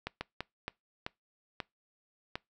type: slowing click train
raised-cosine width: 0.3 ms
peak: -19 dBFS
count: 7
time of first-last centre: 0.07-2.355 s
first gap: 140 ms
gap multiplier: 1.4
effects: noise-tail reverb RT60 0.2 s tail -24 dB re dry